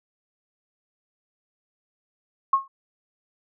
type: tone with exponential decay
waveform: sine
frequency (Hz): 1084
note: C#6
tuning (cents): -39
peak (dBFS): -12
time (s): 2.53-2.68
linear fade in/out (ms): 5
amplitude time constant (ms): 31
effects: none

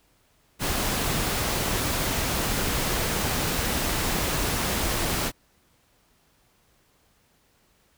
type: noise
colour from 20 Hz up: pink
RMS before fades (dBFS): -26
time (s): 0.59-5.32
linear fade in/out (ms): 50
effects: pink hiss -64 dBFS RMS until 7.97 s

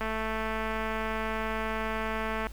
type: click train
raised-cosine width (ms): 0.5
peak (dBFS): -18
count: 542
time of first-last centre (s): 0.01-2.469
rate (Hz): 220
effects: added 50 Hz sine -39 dBFS peak until 2.52 s + pink hiss -53 dBFS RMS until 2.52 s

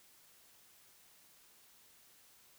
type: silence
effects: white hiss -64 dBFS RMS until 2.58 s

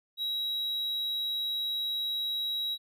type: tone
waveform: triangle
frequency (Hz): 3860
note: B7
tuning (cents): -40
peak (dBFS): -28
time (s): 0.17-2.78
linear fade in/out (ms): 50
effects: none

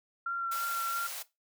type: tone with vibrato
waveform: sine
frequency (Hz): 1370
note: F6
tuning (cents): -34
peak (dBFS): -30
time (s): 0.26-1.07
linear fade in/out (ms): 5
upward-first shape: sine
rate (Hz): 3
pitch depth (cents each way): 15
type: high-pass noise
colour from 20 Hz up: white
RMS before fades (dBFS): -40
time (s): 0.51-1.23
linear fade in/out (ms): 10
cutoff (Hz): 500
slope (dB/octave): 48
effects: noise-tail reverb RT60 0.2 s tail -17 dB re dry

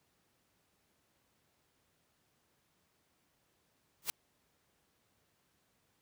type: noise with exponential growth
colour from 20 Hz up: white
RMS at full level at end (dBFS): -30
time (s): 4.02-4.1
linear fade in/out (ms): 0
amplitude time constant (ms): 16
effects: pink hiss -75 dBFS RMS until 6.01 s + high-pass 80 Hz 12 dB/octave

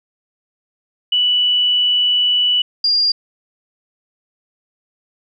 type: tone pair in turn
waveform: sine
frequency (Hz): 2960 / 4807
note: F#7 / D8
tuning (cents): 0 / +39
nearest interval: minor sixth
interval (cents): 839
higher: second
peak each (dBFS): -12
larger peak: neither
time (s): 1.12-2.62 / 2.84-3.12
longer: first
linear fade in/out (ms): 5
effects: none

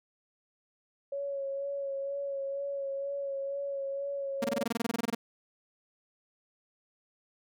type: tone with vibrato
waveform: sine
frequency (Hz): 555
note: C#5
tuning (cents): +2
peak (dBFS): -32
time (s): 1.12-4.64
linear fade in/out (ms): 5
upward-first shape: sine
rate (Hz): 2.1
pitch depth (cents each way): 23
type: tone bursts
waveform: sawtooth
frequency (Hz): 231.8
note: A#3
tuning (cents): -10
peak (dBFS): -24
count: 16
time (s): 4.42-5.149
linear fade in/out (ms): 5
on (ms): 24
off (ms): 23
effects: none

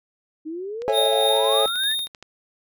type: exponential sweep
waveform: sine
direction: up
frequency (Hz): 303.6 to 1832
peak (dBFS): -28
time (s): 0.45-1.95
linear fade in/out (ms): 20
type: click train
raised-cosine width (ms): 0.2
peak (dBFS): -23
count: 19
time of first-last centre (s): 0.82-2.226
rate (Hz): 12.8
type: chord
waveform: triangle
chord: A major seventh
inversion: none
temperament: just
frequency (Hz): 440 / 550 / 660 / 825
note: A4 / C#5 / E5 / G#5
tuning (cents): 0 / -14 / +2 / -12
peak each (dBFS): -21 / -20 / -25 / -23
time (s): 0.88-1.66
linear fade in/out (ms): 0
type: tone with tremolo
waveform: square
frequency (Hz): 3688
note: A#7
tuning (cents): -19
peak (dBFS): -20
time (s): 0.92-2.08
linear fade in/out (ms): 50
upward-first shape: triangle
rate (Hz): 3.4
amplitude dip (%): 50
effects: none

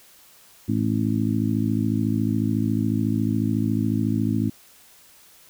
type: harmonic tone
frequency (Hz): 54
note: A1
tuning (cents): -32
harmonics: 2 / 3 / 4 / 5 / 6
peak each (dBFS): -25 / -33 / -24 / -25 / -30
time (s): 0.68-4.5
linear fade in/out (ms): 10
effects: white hiss -52 dBFS RMS until 5.49 s

